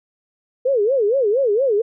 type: tone with vibrato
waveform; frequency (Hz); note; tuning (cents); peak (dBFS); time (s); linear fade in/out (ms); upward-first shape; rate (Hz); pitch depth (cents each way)
sine; 473.7; A#4; +28; -14; 0.65-1.82; 10; sine; 4.3; 280
effects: none